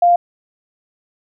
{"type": "tone", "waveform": "sine", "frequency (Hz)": 698.5, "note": "F5", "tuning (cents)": 0, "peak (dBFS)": -8, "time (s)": [0.02, 0.16], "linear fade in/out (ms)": 5, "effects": []}